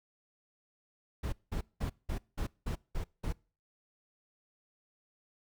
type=noise bursts; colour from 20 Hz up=brown; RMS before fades=-34 dBFS; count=8; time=1.23-3.328 s; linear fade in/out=10 ms; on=96 ms; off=190 ms; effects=noise-tail reverb RT60 0.4 s tail -25 dB re dry